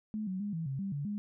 sine tone with pitch steps, 214.7 / 186.9 / 205.3 / 163.4 / 135 / 196.2 / 143.2 / 206.4 Hz, A3 / F#3 / G#3 / E3 / C#3 / G3 / D3 / G#3, -42 / +18 / -20 / -15 / -45 / +2 / -43 / -10 cents, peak -33 dBFS, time 0.14-1.18 s, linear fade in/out 0 ms, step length 130 ms, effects none

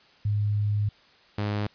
sine / sawtooth tone pair in turn, 103.83 / 103.83 Hz, G#2 / G#2, 0 / 0 cents, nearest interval unison, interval 0 cents, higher neither, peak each -22 dBFS, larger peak neither, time 0.25-0.89 / 1.38-1.67 s, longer first, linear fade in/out 5 ms, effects white hiss -57 dBFS RMS until 1.74 s + resampled to 11025 Hz

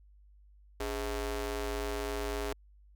sawtooth ring-modulated tone, 231.8 Hz, A#3, 10 cents flat, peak -26 dBFS, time 0.8-2.53 s, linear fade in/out 5 ms, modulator 180 Hz, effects added 50 Hz sine -56 dBFS peak until 2.95 s

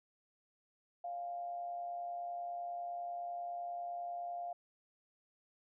sine tone with amplitude modulation, 698.5 Hz, F5, in tune, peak -37 dBFS, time 1.04-4.53 s, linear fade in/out 5 ms, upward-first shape sine, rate 130 Hz, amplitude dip 40%, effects none

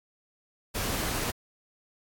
pink noise, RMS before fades -31 dBFS, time 0.74-1.32 s, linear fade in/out 20 ms, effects AAC 64 kbps

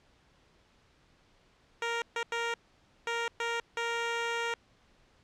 10% pulse tone bursts at uneven times, 466.2 Hz, A#4, in tune, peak -22 dBFS, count 6, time 1.82-2.02 / 2.16-2.23 / 2.32-2.54 / 3.07-3.28 / 3.4-3.6 / 3.77-4.54 s, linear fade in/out 2 ms, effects pink hiss -65 dBFS RMS until 5.23 s + low-pass 5000 Hz 12 dB/octave

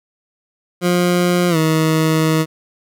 20% pulse tone with pitch glide, 177.1 to 158.69 Hz, F3 to D#3, +24 to +34 cents, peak -8 dBFS, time 0.81-2.46 s, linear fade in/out 50 ms, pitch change -190 cents, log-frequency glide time 1.49-1.57 s, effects none

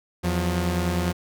sawtooth tone pair together, 84.15 / 178.3 Hz, E2 / F3, +36 / +36 cents, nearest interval octave + minor second, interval 1300 cents, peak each -21 / -21 dBFS, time 0.23-1.13 s, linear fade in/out 20 ms, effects none

